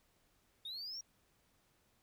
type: linear sweep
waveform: sine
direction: up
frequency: 3611 to 5700 Hz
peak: -40 dBFS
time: 0.65-1.01 s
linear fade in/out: 5 ms
effects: tanh soft clip ceiling -41 dBFS + pink hiss -74 dBFS RMS until 2.02 s